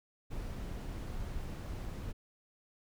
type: noise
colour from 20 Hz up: brown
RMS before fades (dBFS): -40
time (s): 0.3-2.13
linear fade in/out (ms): 20
effects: none